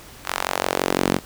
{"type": "tone with high-pass filter sweep", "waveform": "sawtooth", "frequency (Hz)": 45.95, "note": "F#1", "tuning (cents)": -11, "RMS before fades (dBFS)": -23, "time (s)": [0.24, 1.2], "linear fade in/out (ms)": 50, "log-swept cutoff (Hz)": [1200, 210], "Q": 1.2, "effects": ["pink hiss -43 dBFS RMS until 1.25 s"]}